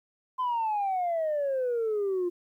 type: exponential sweep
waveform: sine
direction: down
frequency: 1034 to 346.1 Hz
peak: -24 dBFS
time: 0.38-2.3 s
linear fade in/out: 20 ms
effects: tanh soft clip ceiling -23 dBFS + 11-bit